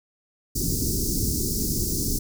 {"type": "band-stop noise", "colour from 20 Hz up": "pink", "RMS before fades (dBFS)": -25, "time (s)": [0.55, 2.19], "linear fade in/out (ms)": 10, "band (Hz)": [400, 4900], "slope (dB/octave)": 48, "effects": []}